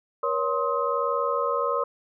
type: tone cluster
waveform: sine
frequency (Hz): 478.8 / 560 / 1052 / 1267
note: A#4 / C#5 / C6 / D#6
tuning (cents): +46 / +18 / +9 / +31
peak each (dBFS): -28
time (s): 0.23-1.84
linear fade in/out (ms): 5
effects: none